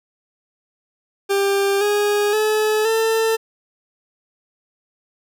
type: tone with pitch steps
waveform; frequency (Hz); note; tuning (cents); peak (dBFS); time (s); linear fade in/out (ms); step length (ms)
40% pulse; 396.7 / 412.8 / 429.6 / 447.1; G4 / G#4 / A4 / A4; +21 / -10 / -41 / +28; -15; 1.29-3.37; 20; 520
effects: none